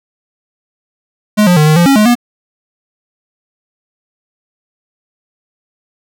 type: tone with pitch steps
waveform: square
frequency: 210.8 / 177.8 / 152.3 / 154.5 / 172.6 / 274.5 / 212 / 241.1 Hz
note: G#3 / F3 / D#3 / D#3 / F3 / C#4 / G#3 / B3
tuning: +26 / +31 / -37 / -12 / -20 / -17 / +36 / -41 cents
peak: -6 dBFS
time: 1.37-2.154 s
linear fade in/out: 20 ms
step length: 98 ms
effects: none